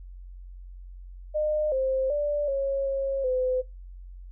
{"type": "tone with pitch steps", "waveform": "sine", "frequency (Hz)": [608, 527, 586, 548, 544, 510], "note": ["D#5", "C5", "D5", "C#5", "C#5", "C5"], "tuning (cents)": [-40, 12, -4, -20, -33, -44], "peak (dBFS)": -23, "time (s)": [1.34, 3.62], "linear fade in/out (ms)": 20, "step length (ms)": 380, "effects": ["noise-tail reverb RT60 0.2 s tail -18 dB re dry", "added 45 Hz sine -40 dBFS peak until 4.31 s"]}